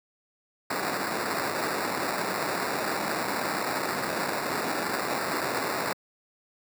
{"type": "noise with sample-and-hold", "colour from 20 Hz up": "white", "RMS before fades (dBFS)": -29, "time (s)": [0.7, 5.93], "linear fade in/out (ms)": 5, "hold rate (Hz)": 3150, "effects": ["high-pass 200 Hz 12 dB/octave"]}